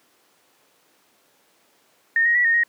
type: tone with pitch steps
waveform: sine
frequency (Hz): 1834 / 1879 / 1944 / 1844 / 1876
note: A#6 / A#6 / B6 / A#6 / A#6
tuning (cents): -29 / +13 / -28 / -19 / +11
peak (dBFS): -15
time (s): 2.16-2.635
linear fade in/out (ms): 2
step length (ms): 95
effects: pink hiss -60 dBFS RMS until 2.68 s + high-pass 300 Hz 12 dB/octave